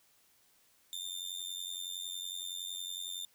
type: tone with amplitude modulation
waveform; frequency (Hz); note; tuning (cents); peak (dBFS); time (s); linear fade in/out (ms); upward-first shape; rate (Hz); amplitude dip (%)
sawtooth; 3597; A7; +37; -32; 0.93-3.25; 0; sine; 90.8; 85
effects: white hiss -68 dBFS RMS until 3.34 s